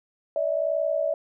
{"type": "tone pair together", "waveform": "sine", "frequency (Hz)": [580, 641.3], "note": ["D5", "E5"], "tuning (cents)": [-22, -48], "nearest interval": "major second", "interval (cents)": 174, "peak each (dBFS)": -25, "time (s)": [0.36, 1.14], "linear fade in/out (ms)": 2, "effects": []}